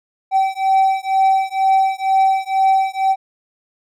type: beating tone pair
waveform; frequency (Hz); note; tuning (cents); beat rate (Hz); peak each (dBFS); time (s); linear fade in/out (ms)
triangle; 769 / 771.1; G5 / G5; -33 / -29; 2.1; -14; 0.31-3.16; 50
effects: none

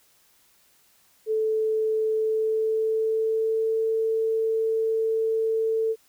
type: tone with pitch glide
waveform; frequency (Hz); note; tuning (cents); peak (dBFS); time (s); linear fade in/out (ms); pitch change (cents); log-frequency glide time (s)
sine; 437.6 to 445.5; A4 to A4; -9 to +22; -21; 1.26-5.96; 50; +31; 2.14-3.82
effects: white hiss -61 dBFS RMS until 6.08 s

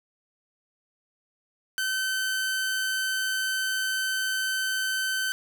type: tone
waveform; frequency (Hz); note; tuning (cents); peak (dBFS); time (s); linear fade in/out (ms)
sawtooth; 1534; G6; -38; -22; 1.78-5.32; 0
effects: none

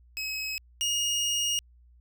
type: tone pair in turn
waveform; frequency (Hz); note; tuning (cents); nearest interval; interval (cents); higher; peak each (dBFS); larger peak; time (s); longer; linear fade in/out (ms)
25% pulse; 2558 / 2860; D#7 / F7; +47 / +41; major second; 194; second; -27 / -22; second; 0.17-0.58 / 0.81-1.59; second; 0
effects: added 60 Hz sine -54 dBFS peak until 2 s

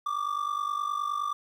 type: ring-modulated tone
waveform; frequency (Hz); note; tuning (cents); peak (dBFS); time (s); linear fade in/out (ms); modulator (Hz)
triangle; 1174.7; D6; 0; -23; 0.06-1.33; 0; 24.8
effects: 10-bit

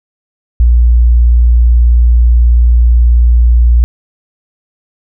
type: tone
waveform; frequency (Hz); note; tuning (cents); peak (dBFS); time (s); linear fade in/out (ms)
sine; 59.2; A#1; +27; -3; 0.6-3.84; 0
effects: none

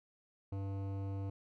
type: tone with hard clipping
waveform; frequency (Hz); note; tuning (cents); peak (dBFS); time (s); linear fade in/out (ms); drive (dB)
sine; 98; G2; 0; -39; 0.52-1.3; 5; 15
effects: none

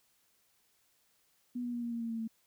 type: tone with pitch steps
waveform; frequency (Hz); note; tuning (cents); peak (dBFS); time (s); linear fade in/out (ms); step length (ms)
sine; 245.3 / 242.2 / 239.1 / 236.1 / 233.1 / 230.2 / 227.3 / 224.4; B3 / B3 / A#3 / A#3 / A#3 / A#3 / A#3 / A3; -12 / -34 / +44 / +22 / 0 / -22 / -43 / +34; -34; 1.55-2.278; 10; 91
effects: white hiss -72 dBFS RMS until 2.46 s

